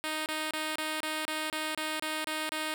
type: tone bursts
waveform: 5% pulse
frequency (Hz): 310.9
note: D#4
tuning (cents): -1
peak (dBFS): -20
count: 11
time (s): 0.04-2.74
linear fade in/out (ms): 0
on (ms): 220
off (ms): 28
effects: none